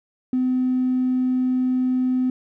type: tone with tanh clipping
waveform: triangle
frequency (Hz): 254.8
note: C4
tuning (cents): -46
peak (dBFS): -17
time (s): 0.33-2.3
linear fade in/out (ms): 2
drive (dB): 1
effects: none